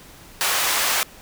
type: high-pass noise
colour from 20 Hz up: pink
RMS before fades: -21 dBFS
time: 0.41-1.03 s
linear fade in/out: 0 ms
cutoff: 880 Hz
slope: 12 dB/octave
effects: pink hiss -45 dBFS RMS until 1.21 s